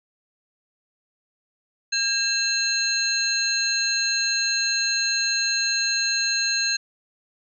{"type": "tone cluster", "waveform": "sine", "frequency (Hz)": [1623, 2670, 4136, 6510], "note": ["G#6", "E7", "C8", "G#8"], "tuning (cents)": [-40, 22, -21, -36], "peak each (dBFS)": [-27, -29, -23, -28], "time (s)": [1.92, 6.77], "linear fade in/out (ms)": 10, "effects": []}